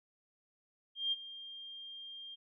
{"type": "tone with ADSR envelope", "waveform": "sine", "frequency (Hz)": 3200, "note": "G7", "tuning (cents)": 35, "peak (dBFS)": -29, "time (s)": [0.95, 2.36], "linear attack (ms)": 170, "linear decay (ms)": 30, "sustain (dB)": -16, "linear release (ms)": 22, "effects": []}